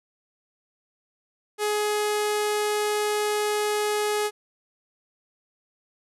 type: tone with low-pass filter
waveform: sawtooth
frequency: 419.7 Hz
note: G#4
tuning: 18 cents sharp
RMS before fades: -25 dBFS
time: 1.58-4.31 s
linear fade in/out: 50 ms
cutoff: 11000 Hz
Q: 1.4
effects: none